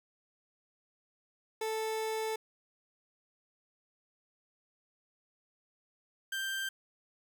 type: tone pair in turn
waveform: 30% pulse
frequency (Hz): 440 / 1572.3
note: A4 / G6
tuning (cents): 0 / +5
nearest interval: octave + minor seventh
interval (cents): 2205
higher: second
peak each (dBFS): -30 / -31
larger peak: first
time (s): 1.61-2.36 / 6.32-6.69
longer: first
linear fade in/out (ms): 5
effects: 11-bit